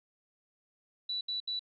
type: tone bursts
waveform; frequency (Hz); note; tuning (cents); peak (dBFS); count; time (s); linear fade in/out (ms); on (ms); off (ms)
sine; 3951; B7; 0; -32; 3; 1.09-1.594; 5; 120; 72
effects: none